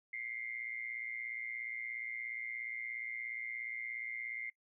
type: tone with amplitude modulation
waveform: sine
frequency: 2100 Hz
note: C7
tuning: 6 cents sharp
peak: -36 dBFS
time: 0.13-4.5 s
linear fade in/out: 5 ms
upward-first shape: sine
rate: 117 Hz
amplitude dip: 80%
effects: noise-tail reverb RT60 0.1 s tail -21 dB re dry